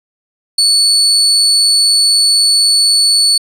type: tone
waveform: 35% pulse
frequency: 4448 Hz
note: C#8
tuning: 5 cents sharp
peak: -6 dBFS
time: 0.58-3.38 s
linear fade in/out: 5 ms
effects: resampled to 32000 Hz